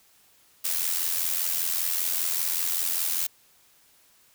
blue noise with amplitude modulation, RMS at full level -24 dBFS, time 0.64-3.27 s, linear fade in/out 10 ms, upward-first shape sine, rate 85.1 Hz, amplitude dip 65%, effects white hiss -60 dBFS RMS until 4.34 s

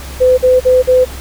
sine tone bursts, 508 Hz, B4, 49 cents sharp, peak -5 dBFS, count 4, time 0.2-1.052 s, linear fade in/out 20 ms, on 180 ms, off 44 ms, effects added 66 Hz sine -27 dBFS peak until 1.2 s + pink hiss -31 dBFS RMS until 1.2 s

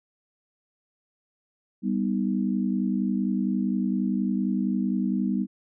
sine chord, G augmented, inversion none, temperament equal, 196 / 246.9 / 311.1 Hz, G3 / B3 / D#4, 0 / 0 / 0 cents, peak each -25 / -27 / -31 dBFS, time 1.82-5.47 s, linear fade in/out 50 ms, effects none

